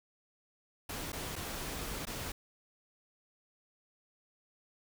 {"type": "noise with dropouts", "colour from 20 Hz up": "pink", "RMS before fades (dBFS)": -40, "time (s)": [0.89, 2.32], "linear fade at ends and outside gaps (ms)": 5, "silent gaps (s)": [[1.12, 1.129], [1.357, 1.361], [2.054, 2.069]], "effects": []}